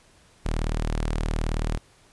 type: tone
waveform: sawtooth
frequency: 38.89 Hz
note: D#1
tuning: in tune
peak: -20 dBFS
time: 0.45-1.78 s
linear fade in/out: 10 ms
effects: pink hiss -57 dBFS RMS until 2.12 s + resampled to 24000 Hz